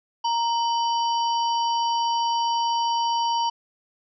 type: harmonic tone with a mistuned harmonic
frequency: 932.3 Hz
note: A#5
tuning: in tune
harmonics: 1 / 3 / 5 / 6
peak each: -21 / -31 / -35 / -37 dBFS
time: 0.24-3.5 s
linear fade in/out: 10 ms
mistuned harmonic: 3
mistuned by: +120 cents
effects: none